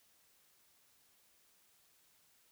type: silence
effects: white hiss -70 dBFS RMS until 2.51 s